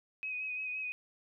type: tone with vibrato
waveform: sine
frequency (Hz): 2520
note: D#7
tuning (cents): +21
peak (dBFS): -35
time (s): 0.23-0.92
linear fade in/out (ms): 0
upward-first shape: sine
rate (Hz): 5.8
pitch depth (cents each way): 28
effects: none